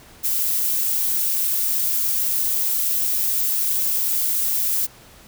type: noise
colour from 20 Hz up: violet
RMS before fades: -21 dBFS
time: 0.23-4.87 s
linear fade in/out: 20 ms
effects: pink hiss -47 dBFS RMS until 5.27 s